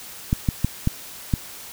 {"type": "clicks", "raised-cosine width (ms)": 5, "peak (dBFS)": -6, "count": 5, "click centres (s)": [0.329, 0.488, 0.646, 0.874, 1.338], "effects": ["white hiss -39 dBFS RMS until 1.72 s"]}